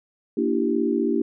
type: chord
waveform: sine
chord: E half-diminished seventh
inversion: second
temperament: equal with one note detuned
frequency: 233.1 / 293.7 / 336.4 / 392 Hz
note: Bb3 / D4 / E4 / G4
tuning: 0 / 0 / +35 / 0 cents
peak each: -25 dBFS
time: 0.37-1.22 s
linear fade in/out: 5 ms
effects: none